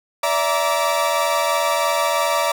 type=tone cluster; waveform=40% pulse; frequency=579 / 662 / 940 / 1164 Hz; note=D5 / E5 / A#5 / D6; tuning=-25 / +7 / +14 / -16 cents; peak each=-22 dBFS; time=0.23-2.52 s; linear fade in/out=5 ms; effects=none